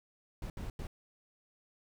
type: noise bursts at uneven times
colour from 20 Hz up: brown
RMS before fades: -40 dBFS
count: 3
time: 0.42-0.5 / 0.57-0.7 / 0.79-0.87 s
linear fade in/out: 2 ms
effects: none